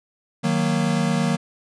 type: chord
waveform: square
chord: D# minor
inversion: none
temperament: equal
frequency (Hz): 155.56 / 185 / 233.1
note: D#3 / F#3 / A#3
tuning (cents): 0 / 0 / 0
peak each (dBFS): -24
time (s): 0.43-1.37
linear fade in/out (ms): 20
effects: resampled to 22050 Hz